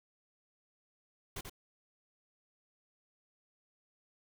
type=noise with echo; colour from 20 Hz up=pink; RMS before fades=-41 dBFS; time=1.36-1.41 s; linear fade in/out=5 ms; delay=87 ms; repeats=1; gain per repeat=-5 dB; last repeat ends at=1.497 s; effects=none